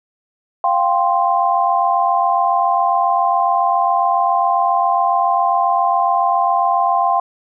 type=chord; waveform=sine; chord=F suspended second; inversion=none; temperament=just; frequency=698.5 / 785.8 / 1047.7 Hz; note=F5 / G5 / C6; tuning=0 / +4 / +2 cents; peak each=-17 dBFS; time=0.64-7.2 s; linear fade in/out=2 ms; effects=none